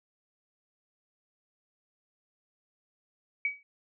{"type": "tone with exponential decay", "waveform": "sine", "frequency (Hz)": 2271, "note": "C#7", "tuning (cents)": 41, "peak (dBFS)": -23, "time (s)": [3.45, 3.63], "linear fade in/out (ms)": 2, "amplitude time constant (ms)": 38, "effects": []}